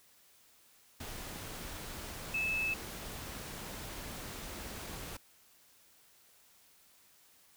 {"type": "tone in noise", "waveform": "sine", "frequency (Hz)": 2610, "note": "E7", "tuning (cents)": -18, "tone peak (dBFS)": -31, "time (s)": [2.34, 2.74], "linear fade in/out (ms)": 5, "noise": "pink", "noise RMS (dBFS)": -44, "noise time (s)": [1, 5.17], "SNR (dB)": 10, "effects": ["white hiss -64 dBFS RMS until 7.56 s"]}